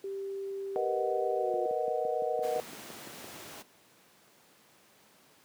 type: tone with pitch glide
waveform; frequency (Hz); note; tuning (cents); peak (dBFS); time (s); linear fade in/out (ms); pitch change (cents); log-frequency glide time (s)
sine; 392.1 to 361.6; G4 to F#4; 0 to -40; -34; 0.04-1.66; 2; -140; 1.38-1.54
type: chord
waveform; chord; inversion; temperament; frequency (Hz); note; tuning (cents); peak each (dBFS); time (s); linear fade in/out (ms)
sine; B major seventh; third; equal; 466.2 / 493.9 / 622.3 / 740; A#4 / B4 / D#5 / F#5; 0 / 0 / 0 / 0; -34; 0.76-2.6; 0
type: click train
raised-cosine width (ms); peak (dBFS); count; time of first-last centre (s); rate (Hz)
2; -31; 11; 1.54-3.244; 5.87
type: noise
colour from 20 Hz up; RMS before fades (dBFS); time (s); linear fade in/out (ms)
pink; -45; 2.42-3.63; 20
effects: pink hiss -61 dBFS RMS until 5.44 s + high-pass 200 Hz 12 dB/octave